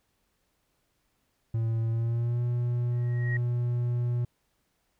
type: tone with pitch glide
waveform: triangle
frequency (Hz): 113.5 to 120.95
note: A#2 to B2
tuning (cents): -46 to -36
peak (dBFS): -23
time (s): 1.54-4.25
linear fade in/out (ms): 5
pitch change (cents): +110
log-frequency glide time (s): 1.89-2.42
type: tone with exponential growth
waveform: sine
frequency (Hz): 1889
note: A#6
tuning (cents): +22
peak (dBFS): -29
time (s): 2.91-3.37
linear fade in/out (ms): 5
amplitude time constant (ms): 99
effects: pink hiss -74 dBFS RMS until 4.99 s